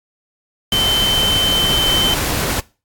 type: tone in noise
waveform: sine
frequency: 3079 Hz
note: G7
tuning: 32 cents flat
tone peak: -14 dBFS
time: 0.72-2.14 s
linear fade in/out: 2 ms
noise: pink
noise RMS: -20 dBFS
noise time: 0.72-2.6 s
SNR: +3 dB
effects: noise-tail reverb RT60 0.3 s tail -20 dB re dry + AAC 64 kbps